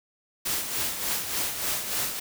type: noise with tremolo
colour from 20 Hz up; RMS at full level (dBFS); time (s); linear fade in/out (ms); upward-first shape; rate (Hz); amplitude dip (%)
white; -27; 0.45-2.2; 10; sine; 3.4; 55
effects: none